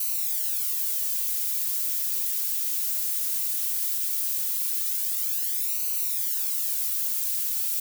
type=noise with flanger; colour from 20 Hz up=violet; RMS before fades=-27 dBFS; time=0-7.8 s; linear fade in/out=5 ms; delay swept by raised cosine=0.57 to 5.47 ms; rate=0.17 Hz; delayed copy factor=-1; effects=none